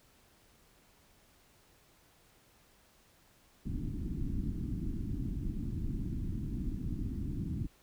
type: low-pass noise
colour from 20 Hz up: pink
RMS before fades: -36 dBFS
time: 3.65-7.67 s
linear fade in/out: 10 ms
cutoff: 310 Hz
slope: 48 dB/octave
effects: pink hiss -65 dBFS RMS until 7.82 s